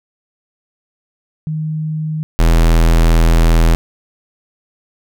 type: tone pair in turn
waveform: sine / square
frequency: 155.7 / 41.24 Hz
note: D#3 / E1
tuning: +2 / +2 cents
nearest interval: octave + major seventh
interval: 2300 cents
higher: first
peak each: -17 / -8 dBFS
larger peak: second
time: 1.47-2.23 / 2.39-3.75 s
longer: second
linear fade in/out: 0 ms
effects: none